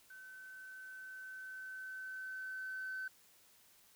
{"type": "tone with level ramp", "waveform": "sine", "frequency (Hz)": 1527, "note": "G6", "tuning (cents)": -46, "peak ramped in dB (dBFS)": [-51, -38], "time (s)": [0.1, 3.08], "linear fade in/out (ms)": 5, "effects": ["tanh soft clip ceiling -36 dBFS", "white hiss -66 dBFS RMS until 3.95 s"]}